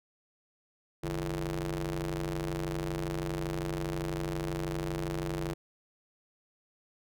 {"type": "ring-modulated tone", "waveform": "sawtooth", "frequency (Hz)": 92.5, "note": "F#2", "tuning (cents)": 0, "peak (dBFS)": -25, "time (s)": [1.03, 5.54], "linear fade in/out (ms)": 10, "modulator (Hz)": 244, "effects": []}